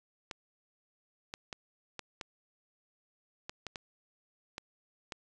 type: clicks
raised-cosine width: 0.2 ms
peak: -22 dBFS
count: 10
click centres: 0.312 / 1.339 / 1.528 / 1.993 / 2.212 / 3.495 / 3.667 / 3.758 / 4.581 / 5.122 s
effects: resampled to 24000 Hz + 10-bit